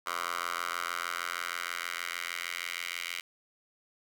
10% pulse tone with high-pass filter sweep, 86.4 Hz, F2, 18 cents flat, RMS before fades -36 dBFS, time 0.06-3.21 s, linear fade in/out 10 ms, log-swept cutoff 1100 to 2300 Hz, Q 2.3, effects none

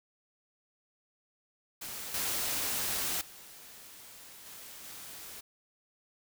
white noise with level steps, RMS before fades -41 / -33 / -51 / -48 / -46 dBFS, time 1.81-5.41 s, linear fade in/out 10 ms, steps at 2.14 / 3.21 / 4.46 / 4.84 s, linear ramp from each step 2 ms, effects none

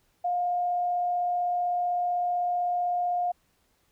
sine tone with frequency modulation, 710 Hz, F5, 28 cents sharp, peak -24 dBFS, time 0.24-3.32 s, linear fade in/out 10 ms, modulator 35.8 Hz, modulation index 0.22, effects pink hiss -69 dBFS RMS until 3.91 s

